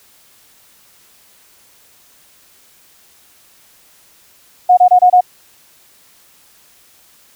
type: tone bursts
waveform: sine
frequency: 725 Hz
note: F#5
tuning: 35 cents flat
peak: -4 dBFS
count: 5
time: 4.69-5.209 s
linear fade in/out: 10 ms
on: 83 ms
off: 26 ms
effects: white hiss -49 dBFS RMS until 7.35 s